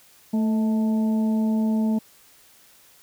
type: harmonic tone with a mistuned harmonic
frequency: 220 Hz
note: A3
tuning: in tune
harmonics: 1 / 2 / 3 / 4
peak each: -19 / -36 / -36 / -39 dBFS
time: 0.33-1.99 s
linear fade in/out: 10 ms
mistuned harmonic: 3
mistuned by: -49 cents
effects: white hiss -54 dBFS RMS until 3.02 s